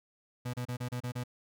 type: tone bursts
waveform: 35% pulse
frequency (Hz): 123.47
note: B2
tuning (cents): 0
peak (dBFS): -32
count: 7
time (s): 0.45-1.238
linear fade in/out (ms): 10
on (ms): 86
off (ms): 31
effects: none